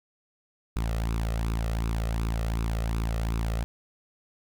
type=tone with flanger; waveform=sawtooth; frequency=56 Hz; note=A1; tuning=31 cents sharp; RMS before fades=-28 dBFS; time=0.76-3.64 s; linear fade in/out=0 ms; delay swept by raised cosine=0.78 to 1.6 ms; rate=2.7 Hz; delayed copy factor=+0.6; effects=none